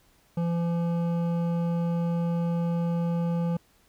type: tone with hard clipping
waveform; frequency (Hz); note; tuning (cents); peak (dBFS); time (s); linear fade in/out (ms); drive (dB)
sine; 170; F3; -46; -26; 0.37-3.57; 5; 11
effects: pink hiss -63 dBFS RMS until 3.88 s